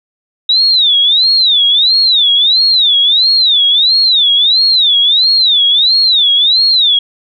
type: tone with vibrato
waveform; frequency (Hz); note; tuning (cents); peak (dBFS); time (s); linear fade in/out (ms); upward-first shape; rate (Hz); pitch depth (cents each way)
sine; 3764; A#7; +16; -6; 0.49-6.99; 5; sine; 1.5; 230
effects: none